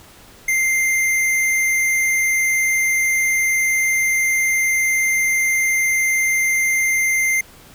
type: tone with vibrato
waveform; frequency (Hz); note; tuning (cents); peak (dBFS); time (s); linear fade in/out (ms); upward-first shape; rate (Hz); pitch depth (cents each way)
square; 2093; C7; 0; -16; 0.48-7.41; 5; sine; 20; 17
effects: pink hiss -45 dBFS RMS until 7.74 s